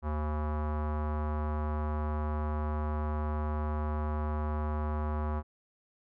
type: tone with low-pass filter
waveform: square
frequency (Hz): 75.8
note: D#2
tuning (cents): -45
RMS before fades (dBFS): -32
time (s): 0.02-5.43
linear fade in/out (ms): 50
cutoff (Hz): 1100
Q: 2.7
effects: none